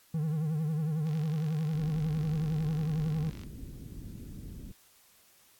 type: tone with vibrato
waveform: triangle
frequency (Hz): 155.56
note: D#3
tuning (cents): 0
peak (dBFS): -26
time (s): 0.14-3.3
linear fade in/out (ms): 5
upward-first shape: triangle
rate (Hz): 11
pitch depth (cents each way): 110
type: click train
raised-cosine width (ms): 0.2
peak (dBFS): -33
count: 115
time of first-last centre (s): 1.07-3.435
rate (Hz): 48.2
type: low-pass noise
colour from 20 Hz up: pink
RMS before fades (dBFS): -43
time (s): 1.74-4.72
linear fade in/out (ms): 5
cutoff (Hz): 300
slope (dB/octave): 24
effects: white hiss -62 dBFS RMS until 5.59 s + AAC 64 kbps